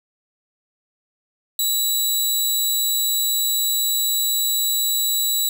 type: tone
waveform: 15% pulse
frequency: 3922 Hz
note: B7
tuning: 13 cents flat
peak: -11 dBFS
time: 1.59-5.49 s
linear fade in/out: 2 ms
effects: none